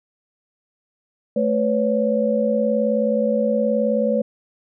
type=tone cluster; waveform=sine; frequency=219.2 / 503 / 562 Hz; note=A3 / B4 / C#5; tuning=-6 / +32 / +24 cents; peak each=-21 dBFS; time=1.36-4.22 s; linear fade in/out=5 ms; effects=none